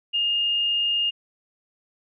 sine tone, 2832 Hz, F7, 23 cents sharp, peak -20 dBFS, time 0.13-1.11 s, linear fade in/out 20 ms, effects none

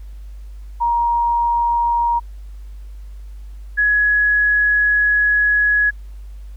sine tone pair in turn, 943 / 1680.2 Hz, A#5 / G#6, +20 / +20 cents, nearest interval minor seventh, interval 1000 cents, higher second, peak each -14 / -12 dBFS, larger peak second, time 0.8-2.2 / 3.77-5.91 s, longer second, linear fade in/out 20 ms, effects added 50 Hz sine -31 dBFS peak until 6.56 s + pink hiss -57 dBFS RMS until 6.56 s

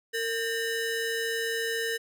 35% pulse ring-modulated tone, 1138 Hz, C#6, 45 cents sharp, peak -23 dBFS, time 0.13-1.98 s, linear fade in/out 20 ms, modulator 681 Hz, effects none

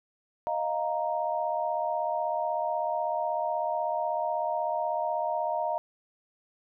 sine chord, Eb suspended second, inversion none, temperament equal, 622.3 / 698.5 / 932.3 Hz, Eb5 / F5 / Bb5, 0 / 0 / 0 cents, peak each -31 dBFS, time 0.47-5.78 s, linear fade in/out 0 ms, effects none

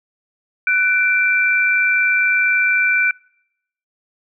sine tone pair together, 1493.1 / 2349 Hz, F#6 / D7, +15 / 0 cents, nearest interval minor sixth, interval 785 cents, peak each -16 dBFS, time 0.67-3.11 s, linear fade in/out 2 ms, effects noise-tail reverb RT60 0.8 s tail -26 dB re dry

